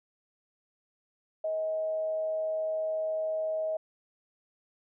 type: tone with amplitude modulation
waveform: sine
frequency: 633 Hz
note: D#5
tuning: 30 cents sharp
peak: -27 dBFS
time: 1.44-3.77 s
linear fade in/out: 5 ms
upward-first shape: sine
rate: 180 Hz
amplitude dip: 25%
effects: none